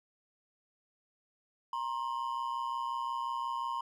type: ring-modulated tone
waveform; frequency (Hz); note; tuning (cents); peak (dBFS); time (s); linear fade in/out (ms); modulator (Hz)
triangle; 1000; B5; +21; -28; 1.73-3.81; 2; 62.8
effects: none